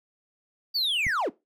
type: linear sweep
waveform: triangle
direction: down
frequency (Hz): 4699 to 196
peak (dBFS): -22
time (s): 0.74-1.3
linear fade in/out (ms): 20
type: click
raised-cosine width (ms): 5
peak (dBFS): -23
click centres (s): 1.067
effects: noise-tail reverb RT60 0.2 s tail -18 dB re dry